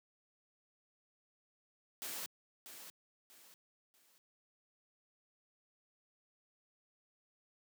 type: noise with echo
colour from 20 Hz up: white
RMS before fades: -43 dBFS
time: 2.02-2.26 s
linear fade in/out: 0 ms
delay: 640 ms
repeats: 3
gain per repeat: -9 dB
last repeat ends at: 4.18 s
effects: high-pass 200 Hz 12 dB/octave